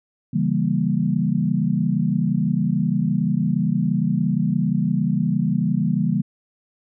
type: chord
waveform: sine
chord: C# diminished seventh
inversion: none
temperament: equal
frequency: 138.59 / 164.81 / 196 / 233.1 Hz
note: C#3 / E3 / G3 / Bb3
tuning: 0 / 0 / 0 / 0 cents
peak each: -25 / -22 / -22 / -24 dBFS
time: 0.33-6.22 s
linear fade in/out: 10 ms
effects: none